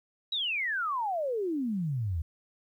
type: exponential sweep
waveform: sine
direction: down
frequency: 3951 to 75.3 Hz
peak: -28 dBFS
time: 0.32-2.22 s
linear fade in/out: 5 ms
effects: 11-bit